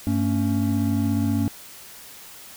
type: tone cluster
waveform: triangle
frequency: 98.6 / 224.6 / 279.1 Hz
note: G2 / A3 / C#4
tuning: +11 / +36 / +12 cents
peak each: -22 dBFS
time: 0.07-1.48 s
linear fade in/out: 0 ms
effects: white hiss -43 dBFS RMS until 2.56 s